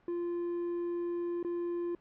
triangle tone with dropouts, 346.6 Hz, F4, 13 cents flat, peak -30 dBFS, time 0.08-1.95 s, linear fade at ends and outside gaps 2 ms, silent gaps 1.429-1.447 s, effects pink hiss -66 dBFS RMS until 2 s + low-pass 2000 Hz 12 dB/octave

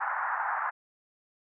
pink band-pass noise, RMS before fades -31 dBFS, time 0-0.71 s, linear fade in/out 20 ms, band 790 to 1700 Hz, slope 48 dB/octave, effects none

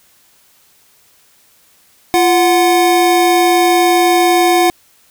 square tone pair together, 345.7 / 734 Hz, F4 / F#5, -18 / -14 cents, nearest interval octave + minor second, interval 1304 cents, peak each -12 dBFS, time 2.14-4.7 s, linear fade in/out 0 ms, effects white hiss -51 dBFS RMS until 5.1 s

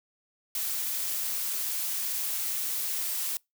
blue noise, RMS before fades -31 dBFS, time 0.55-3.37 s, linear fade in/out 2 ms, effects noise-tail reverb RT60 0.2 s tail -26 dB re dry

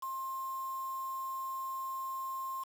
sine tone with quantisation, 1060 Hz, C6, 22 cents sharp, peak -36 dBFS, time 0.02-2.64 s, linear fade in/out 10 ms, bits 8, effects none

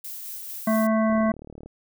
violet noise with tremolo, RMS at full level -35 dBFS, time 0.04-0.87 s, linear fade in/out 5 ms, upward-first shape sine, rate 4.5 Hz, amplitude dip 25%
harmonic tone, 220 Hz, A3, in tune, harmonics 1 / 3 / 5 / 7 / 9, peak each -20 / -24 / -29 / -37 / -36 dBFS, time 0.67-1.32 s, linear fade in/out 5 ms
click train, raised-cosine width 2 ms, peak -28 dBFS, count 22, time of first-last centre 1.1-1.66 s, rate 37.5 Hz
effects none

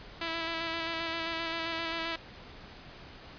5% pulse tone with vibrato, 330 Hz, E4, 2 cents sharp, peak -21 dBFS, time 0.21-2.16 s, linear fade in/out 5 ms, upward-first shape square, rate 7.6 Hz, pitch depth 17 cents each way, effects pink hiss -49 dBFS RMS until 3.38 s + resampled to 11025 Hz

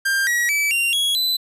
45% pulse tone with pitch steps, 1591 / 1914 / 2303 / 2770 / 3332 / 4009 Hz, G6 / A#6 / D7 / F7 / G#7 / B7, +25 / +45 / -34 / -15 / +5 / +25 cents, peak -17 dBFS, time 0.05-1.37 s, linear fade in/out 10 ms, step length 220 ms, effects resampled to 32000 Hz

